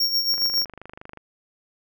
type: tone with tremolo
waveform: square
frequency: 5530 Hz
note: F8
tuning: 18 cents flat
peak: -18 dBFS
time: 0-0.65 s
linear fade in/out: 5 ms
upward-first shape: sine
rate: 7.3 Hz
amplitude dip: 60%
type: click train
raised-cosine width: 0.5 ms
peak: -24 dBFS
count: 22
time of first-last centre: 0.34-1.173 s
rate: 25.2 Hz
effects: none